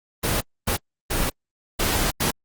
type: noise bursts at uneven times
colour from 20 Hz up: pink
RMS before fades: -22 dBFS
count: 5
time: 0.23-0.41 / 0.67-0.77 / 1.1-1.3 / 1.79-2.11 / 2.2-2.31 s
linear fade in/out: 10 ms
effects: Opus 24 kbps